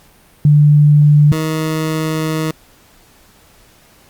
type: tone pair in turn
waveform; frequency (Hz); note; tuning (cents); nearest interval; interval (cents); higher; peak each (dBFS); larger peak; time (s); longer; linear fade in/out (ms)
sine / 20% pulse; 147.9 / 157.75; D3 / D#3; +13 / +24; minor second; 111; second; -5 / -11; first; 0.45-1.32 / 1.32-2.51; second; 2
effects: pink hiss -48 dBFS RMS until 4.09 s + Opus 48 kbps